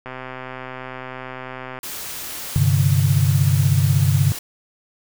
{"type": "click train", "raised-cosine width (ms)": 0.5, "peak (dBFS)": -17, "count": 224, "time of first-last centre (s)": [0.06, 1.789], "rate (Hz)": 129}
{"type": "noise", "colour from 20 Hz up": "white", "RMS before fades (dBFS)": -31, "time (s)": [1.83, 4.39], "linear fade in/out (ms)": 5}
{"type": "chord", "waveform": "sine", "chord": "G suspended fourth", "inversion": "none", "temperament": "just", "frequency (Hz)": [98, 130.67, 147], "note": ["G2", "C3", "D3"], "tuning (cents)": [0, -2, 2], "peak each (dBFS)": -18, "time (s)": [2.56, 4.32], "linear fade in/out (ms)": 0}
{"effects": []}